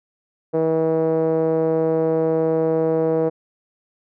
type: tone with low-pass filter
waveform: 5% pulse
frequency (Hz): 161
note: E3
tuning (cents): -41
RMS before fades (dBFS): -19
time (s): 0.53-3.3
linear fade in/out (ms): 20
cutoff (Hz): 490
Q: 3.2
effects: none